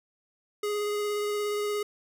square tone with vibrato, 415.3 Hz, G#4, in tune, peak -28 dBFS, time 0.63-1.83 s, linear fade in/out 5 ms, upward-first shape sine, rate 17 Hz, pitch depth 11 cents each way, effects none

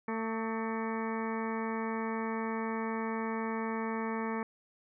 harmonic tone with a mistuned harmonic, 224 Hz, A3, 31 cents sharp, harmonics 1 / 2 / 3 / 4 / 5 / 6 / 7 / 8 / 9 / 10, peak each -35 / -38 / -47 / -40 / -42 / -47 / -53 / -45 / -53 / -47 dBFS, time 0.08-4.43 s, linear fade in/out 2 ms, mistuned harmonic 6, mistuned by -65 cents, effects none

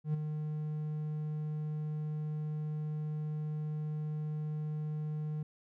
triangle tone with ADSR envelope, 152.5 Hz, D#3, 34 cents flat, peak -25 dBFS, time 0.04-5.43 s, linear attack 100 ms, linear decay 12 ms, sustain -7 dB, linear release 4 ms, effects none

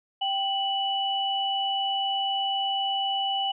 sine tone pair together, 784 / 2960 Hz, G5 / F#7, 0 / 0 cents, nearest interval octave + major seventh, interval 2300 cents, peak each -27 dBFS, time 0.21-3.52 s, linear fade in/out 10 ms, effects none

